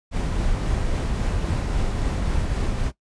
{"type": "noise with tremolo", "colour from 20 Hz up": "brown", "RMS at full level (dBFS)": -22, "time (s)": [0.11, 2.92], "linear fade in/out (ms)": 50, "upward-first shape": "triangle", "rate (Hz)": 3.7, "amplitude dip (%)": 25, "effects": ["noise-tail reverb RT60 0.1 s tail -17 dB re dry", "resampled to 22050 Hz"]}